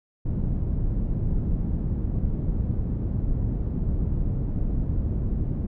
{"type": "low-pass noise", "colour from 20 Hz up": "pink", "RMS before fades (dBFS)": -25, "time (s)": [0.25, 5.67], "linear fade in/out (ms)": 10, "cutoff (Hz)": 190, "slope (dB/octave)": 12, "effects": []}